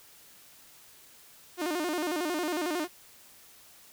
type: tone with vibrato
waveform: sawtooth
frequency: 329.6 Hz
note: E4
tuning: in tune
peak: -25 dBFS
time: 1.57-2.88 s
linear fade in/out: 50 ms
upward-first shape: square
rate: 11 Hz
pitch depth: 140 cents each way
effects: white hiss -55 dBFS RMS until 3.92 s